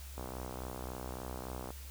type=click train; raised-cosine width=1 ms; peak=-28 dBFS; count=98; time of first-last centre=0.18-1.705 s; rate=63.6 Hz; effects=added 68 Hz sine -45 dBFS peak until 1.9 s + white hiss -53 dBFS RMS until 1.9 s